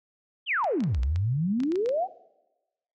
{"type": "exponential two-way sweep", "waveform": "sine", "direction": "down then up", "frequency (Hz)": [3340, 58.7, 807], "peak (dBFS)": -23, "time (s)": [0.46, 2.08], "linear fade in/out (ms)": 50, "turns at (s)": 1}
{"type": "clicks", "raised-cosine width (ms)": 0.2, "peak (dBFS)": -24, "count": 12, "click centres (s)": [0.643, 0.805, 0.838, 0.947, 1.033, 1.16, 1.603, 1.635, 1.72, 1.757, 1.86, 1.891]}
{"effects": ["noise-tail reverb RT60 1.0 s tail -20 dB re dry"]}